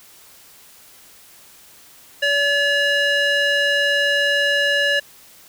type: tone with band-pass filter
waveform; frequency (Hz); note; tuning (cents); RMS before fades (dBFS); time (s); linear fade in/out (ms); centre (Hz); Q
square; 571; D5; -49; -18; 2.22-5; 10; 2200; 1.9
effects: white hiss -47 dBFS RMS until 5.48 s